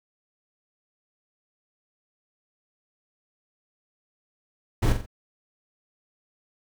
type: noise with echo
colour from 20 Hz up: brown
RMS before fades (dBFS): -21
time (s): 4.82-4.93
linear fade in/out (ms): 10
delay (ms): 44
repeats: 3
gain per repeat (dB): -7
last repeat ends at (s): 5.062
effects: none